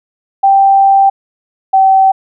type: tone pair in turn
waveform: sine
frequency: 784 / 769.2 Hz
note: G5 / G5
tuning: 0 / -33 cents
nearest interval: unison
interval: 33 cents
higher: first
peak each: -4 dBFS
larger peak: neither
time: 0.43-1.1 / 1.73-2.12 s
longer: first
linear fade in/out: 10 ms
effects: none